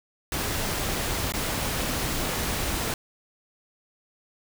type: noise with dropouts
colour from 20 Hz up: pink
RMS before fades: -28 dBFS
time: 0.32-2.94 s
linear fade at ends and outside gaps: 2 ms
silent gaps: 1.322-1.337 s
effects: none